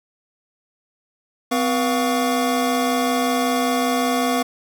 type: tone cluster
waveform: square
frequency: 255.1 / 483.2 / 700 / 1121 Hz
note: C4 / B4 / F5 / C#6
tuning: -44 / -38 / +4 / +19 cents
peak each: -22 / -26 / -24 / -27 dBFS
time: 1.51-4.43 s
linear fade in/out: 10 ms
effects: none